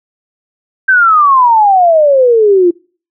sine exponential sweep, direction down, 1577 to 339.9 Hz, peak -4 dBFS, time 0.88-2.71 s, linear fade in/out 10 ms, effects noise-tail reverb RT60 0.4 s tail -24 dB re dry

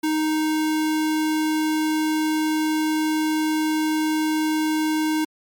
square tone, 311.1 Hz, D#4, in tune, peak -20 dBFS, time 0.03-5.25 s, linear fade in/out 10 ms, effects MP3 96 kbps

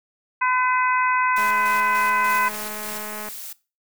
harmonic tone, 506 Hz, B4, 42 cents sharp, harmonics 2 / 3 / 4 / 5, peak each -20 / -24 / -26 / -28 dBFS, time 0.41-2.49 s, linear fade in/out 10 ms
white noise with tremolo, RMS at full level -35 dBFS, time 1.36-3.05 s, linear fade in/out 5 ms, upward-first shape square, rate 3.4 Hz, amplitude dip 50%
click train, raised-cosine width 0.5 ms, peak -20 dBFS, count 405, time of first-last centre 1.38-3.286 s, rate 212 Hz
blue noise, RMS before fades -35 dBFS, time 2.29-3.53 s, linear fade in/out 5 ms
effects noise-tail reverb RT60 0.3 s tail -19 dB re dry

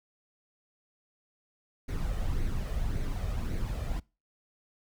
brown noise with flanger, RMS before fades -31 dBFS, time 1.88-4 s, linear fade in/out 10 ms, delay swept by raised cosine 0.47 to 1.67 ms, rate 1.8 Hz, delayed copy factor +0.5, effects noise-tail reverb RT60 0.3 s tail -24 dB re dry

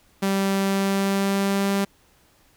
sawtooth tone with pitch glide, 195.2 to 197.81 Hz, G3 to G3, -7 to +16 cents, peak -16 dBFS, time 0.22-1.85 s, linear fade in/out 10 ms, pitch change +23 cents, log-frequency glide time 0.62-1.7 s, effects pink hiss -59 dBFS RMS until 2.56 s

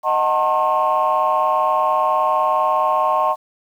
sine chord, D# diminished seventh, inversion none, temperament just, 622.3 / 746.7 / 896 / 1075.3 Hz, D#5 / F#5 / A5 / C6, 0 / +16 / +31 / +47 cents, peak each -20 / -21 / -20 / -17 dBFS, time 0.03-3.36 s, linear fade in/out 50 ms, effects tanh soft clip ceiling -8 dBFS + 8-bit

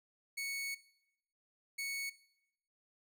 sawtooth tone bursts at uneven times, 2217 Hz, C#7, in tune, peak -34 dBFS, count 2, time 0.37-0.75 / 1.78-2.1 s, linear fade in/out 10 ms, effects noise-tail reverb RT60 0.8 s tail -19 dB re dry

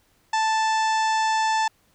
harmonic tone, 880 Hz, A5, in tune, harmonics 1 / 2 / 3 / 4 / 5 / 6 / 7 / 8 / 9, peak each -20 / -28 / -35 / -36 / -39 / -36 / -40 / -40 / -44 dBFS, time 0.33-1.68 s, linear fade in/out 5 ms, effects pink hiss -63 dBFS RMS until 1.94 s

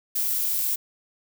violet noise, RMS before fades -25 dBFS, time 0.15-0.76 s, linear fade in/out 10 ms, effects none

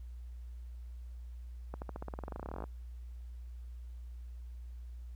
accelerating click train, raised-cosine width 1 ms, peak -27 dBFS, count 23, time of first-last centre 1.74-2.64 s, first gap 79 ms, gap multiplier 0.93, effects added 60 Hz sine -43 dBFS peak until 5.15 s + pink hiss -72 dBFS RMS until 5.15 s

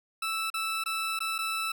20% pulse tone with dropouts, 1317 Hz, E6, 2 cents flat, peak -24 dBFS, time 0.22-1.72 s, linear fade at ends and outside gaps 5 ms, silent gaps 0.502-0.54 / 0.839-0.859 / 1.191-1.204 / 1.382-1.387 s, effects none

